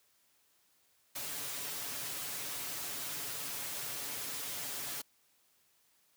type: noise with comb filter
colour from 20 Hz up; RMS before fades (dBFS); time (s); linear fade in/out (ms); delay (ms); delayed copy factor
white; -40; 1.15-5.02; 10; 7; +0.65
effects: white hiss -71 dBFS RMS until 6.16 s + high-pass 60 Hz 12 dB/octave